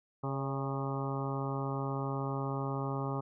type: harmonic tone with a mistuned harmonic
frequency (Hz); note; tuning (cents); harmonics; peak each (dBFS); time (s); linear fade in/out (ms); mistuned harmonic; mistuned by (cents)
136.2; C#3; -30; 1 / 2 / 3 / 4 / 5 / 6 / 7 / 8 / 9; -35 / -40 / -41 / -44 / -47 / -43 / -46 / -44 / -44; 0.23-3.21; 10; 4; +40
effects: none